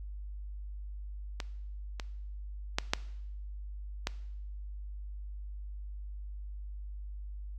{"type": "clicks", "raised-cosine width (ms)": 0.2, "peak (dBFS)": [-18, -20, -10, -8, -13], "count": 5, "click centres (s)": [1.402, 1.998, 2.785, 2.935, 4.071], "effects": ["noise-tail reverb RT60 0.8 s tail -19 dB re dry", "added 50 Hz sine -39 dBFS peak until 7.58 s"]}